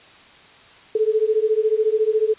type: beating tone pair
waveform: sine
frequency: 428.1 / 442.1 Hz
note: A4 / A4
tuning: -47 / +8 cents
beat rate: 14 Hz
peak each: -19 dBFS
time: 0.95-2.34 s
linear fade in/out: 5 ms
effects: white hiss -47 dBFS RMS until 2.38 s + resampled to 8000 Hz